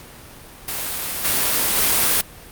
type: noise with level steps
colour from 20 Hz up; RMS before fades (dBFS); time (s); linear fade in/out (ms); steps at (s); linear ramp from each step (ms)
white; -26 / -19 / -17; 0.68-2.21; 2; 1.24 / 1.76; 10
effects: pink hiss -41 dBFS RMS until 2.51 s + Opus 48 kbps